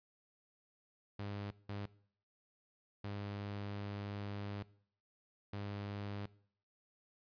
sawtooth tone bursts at uneven times, 101.5 Hz, G#2, 39 cents flat, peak -37 dBFS, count 4, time 1.19-1.51 / 1.69-1.86 / 3.04-4.63 / 5.53-6.26 s, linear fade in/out 5 ms, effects noise-tail reverb RT60 0.6 s tail -20 dB re dry + resampled to 11025 Hz

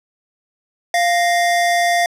square tone pair together, 696.1 / 1864.7 Hz, F5 / A#6, -6 / 0 cents, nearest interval octave + perfect fourth, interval 1706 cents, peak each -15 / -21 dBFS, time 0.94-2.06 s, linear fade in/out 2 ms, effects low-pass 11000 Hz 12 dB/octave

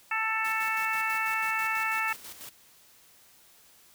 harmonic tone, 442.3 Hz, A4, 9 cents sharp, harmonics 2 / 3 / 4 / 5 / 6, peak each -34 / -32 / -32 / -33 / -33 dBFS, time 0.11-2.13 s, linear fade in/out 5 ms
white noise with tremolo, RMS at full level -43 dBFS, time 0.44-2.5 s, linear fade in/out 10 ms, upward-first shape square, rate 6.1 Hz, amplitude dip 55%
effects white hiss -58 dBFS RMS until 3.94 s

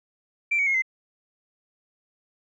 sine tone with pitch steps, 2349 / 2251 / 2157 / 2066 Hz, D7 / C#7 / C#7 / C7, 0 / +26 / -48 / -22 cents, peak -19 dBFS, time 0.51-0.822 s, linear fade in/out 10 ms, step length 78 ms, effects tanh soft clip ceiling -15 dBFS

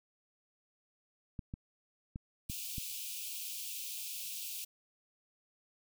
clicks, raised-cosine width 5 ms, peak -28 dBFS, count 5, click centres 1.392 / 1.539 / 2.159 / 2.499 / 2.782 s
white high-pass noise, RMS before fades -42 dBFS, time 2.49-4.65 s, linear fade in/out 10 ms, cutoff 2400 Hz, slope 96 dB/octave
effects none

